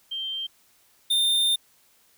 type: tone pair in turn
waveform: sine / square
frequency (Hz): 3148 / 3618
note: G7 / A7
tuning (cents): +7 / +48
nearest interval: major second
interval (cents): 241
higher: second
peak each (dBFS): -28 / -20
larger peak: second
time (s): 0.11-0.47 / 1.1-1.56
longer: second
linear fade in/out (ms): 10
effects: white hiss -61 dBFS RMS until 2.17 s